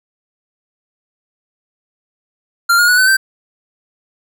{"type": "tone with pitch steps", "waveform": "square", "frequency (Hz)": [1389, 1429.7, 1471.6, 1514.7, 1559.1], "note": ["F6", "F6", "F#6", "F#6", "G6"], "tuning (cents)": [-10, 40, -10, 40, -10], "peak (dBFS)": -9, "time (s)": [2.69, 3.17], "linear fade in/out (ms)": 10, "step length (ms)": 96, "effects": []}